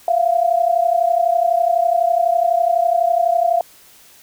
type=tone pair together; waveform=sine; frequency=678 / 710 Hz; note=E5 / F5; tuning=+49 / +28 cents; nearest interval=minor second; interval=79 cents; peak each=-15 / -17 dBFS; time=0.08-3.61 s; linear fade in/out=2 ms; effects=white hiss -47 dBFS RMS until 4.22 s